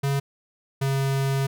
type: tone pair in turn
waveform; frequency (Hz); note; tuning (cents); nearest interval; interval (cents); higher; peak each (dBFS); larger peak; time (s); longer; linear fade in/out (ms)
square; 139 / 136.22; C#3 / C#3; +5 / -30; unison; 35; first; -22; neither; 0.03-0.2 / 0.81-1.47; second; 10
effects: none